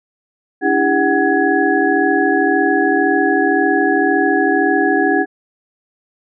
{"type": "tone cluster", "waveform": "sine", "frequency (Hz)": [286.2, 328.1, 401.7, 749, 1676], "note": ["D4", "E4", "G4", "F#5", "G#6"], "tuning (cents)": [-45, -8, 42, 21, 15], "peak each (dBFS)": -18, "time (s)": [0.61, 5.26], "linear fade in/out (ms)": 50, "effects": []}